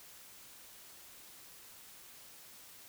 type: silence
effects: white hiss -55 dBFS RMS until 2.88 s